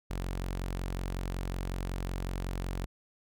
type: tone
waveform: sawtooth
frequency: 45.41 Hz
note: F#1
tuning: 32 cents flat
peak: -29 dBFS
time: 0.1-2.86 s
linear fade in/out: 10 ms
effects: none